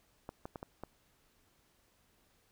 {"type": "clicks", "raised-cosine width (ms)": 1, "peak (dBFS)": -28, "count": 5, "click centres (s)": [0.291, 0.455, 0.558, 0.629, 0.836], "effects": ["pink hiss -71 dBFS RMS until 2.51 s"]}